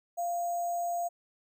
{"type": "tone with sample-and-hold", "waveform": "sine", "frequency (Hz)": 693, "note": "F5", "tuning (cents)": -14, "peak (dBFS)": -29, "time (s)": [0.17, 1.09], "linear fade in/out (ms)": 20, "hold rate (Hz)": 7350, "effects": []}